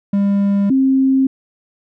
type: tone pair in turn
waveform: triangle / sine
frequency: 200 / 266.2 Hz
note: G3 / C4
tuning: +35 / +30 cents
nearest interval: perfect fourth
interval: 495 cents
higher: second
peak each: -10 dBFS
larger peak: neither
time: 0.13-0.7 / 0.7-1.27 s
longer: neither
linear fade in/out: 5 ms
effects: none